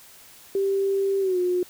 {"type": "tone with pitch glide", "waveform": "sine", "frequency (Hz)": [392, 359.5], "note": ["G4", "F#4"], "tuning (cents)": [0, -50], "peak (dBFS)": -20, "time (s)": [0.55, 1.63], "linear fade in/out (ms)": 2, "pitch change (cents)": -150, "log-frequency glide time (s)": [1.2, 1.38], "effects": ["white hiss -49 dBFS RMS until 1.69 s"]}